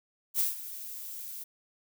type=noise with ADSR envelope; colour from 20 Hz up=violet; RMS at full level=-26 dBFS; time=0.34-1.44 s; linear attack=57 ms; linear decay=150 ms; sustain=-15 dB; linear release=11 ms; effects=none